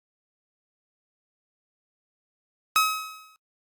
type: tone with exponential decay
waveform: sawtooth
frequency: 1276 Hz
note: D#6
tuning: 43 cents sharp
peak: -12 dBFS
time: 2.76-3.36 s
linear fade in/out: 0 ms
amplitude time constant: 130 ms
effects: noise-tail reverb RT60 0.1 s tail -23 dB re dry + Opus 48 kbps